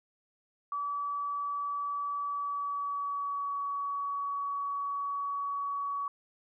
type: tone with pitch glide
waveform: sine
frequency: 1148 to 1130.2 Hz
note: D6 to C#6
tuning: -40 to +33 cents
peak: -31 dBFS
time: 0.72-6.08 s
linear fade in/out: 2 ms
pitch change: -27 cents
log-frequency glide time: 2.23-3.59 s
effects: none